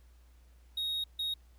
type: tone bursts at uneven times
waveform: triangle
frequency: 3757 Hz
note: A#7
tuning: 13 cents sharp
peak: -30 dBFS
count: 2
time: 0.77-1.04 / 1.19-1.34 s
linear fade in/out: 5 ms
effects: added 60 Hz sine -56 dBFS peak until 1.58 s + pink hiss -70 dBFS RMS until 1.58 s